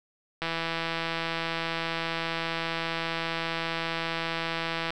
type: click train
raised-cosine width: 0.3 ms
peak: -14 dBFS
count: 741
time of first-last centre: 0.42-4.905 s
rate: 165 Hz
effects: none